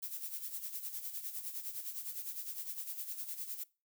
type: noise with tremolo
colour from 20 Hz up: violet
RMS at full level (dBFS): -40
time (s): 0.02-3.64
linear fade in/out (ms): 10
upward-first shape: sine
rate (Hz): 9.8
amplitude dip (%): 65
effects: noise-tail reverb RT60 0.3 s tail -22 dB re dry